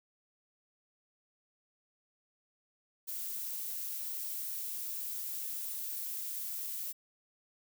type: noise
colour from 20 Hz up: violet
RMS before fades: -39 dBFS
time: 3.07-6.93 s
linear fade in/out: 20 ms
effects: none